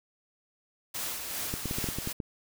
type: noise with tremolo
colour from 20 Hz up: white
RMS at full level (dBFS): -34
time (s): 0.94-2.13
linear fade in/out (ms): 10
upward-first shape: sine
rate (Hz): 2.6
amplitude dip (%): 40
type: clicks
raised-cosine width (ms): 3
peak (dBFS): -20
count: 9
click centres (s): 1.539 / 1.657 / 1.711 / 1.785 / 1.842 / 1.888 / 1.986 / 2.074 / 2.202
effects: none